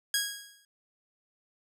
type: tone with exponential decay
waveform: 10% pulse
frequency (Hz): 1646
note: G#6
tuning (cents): -16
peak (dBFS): -15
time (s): 0.14-0.65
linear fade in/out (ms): 2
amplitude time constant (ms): 110
effects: none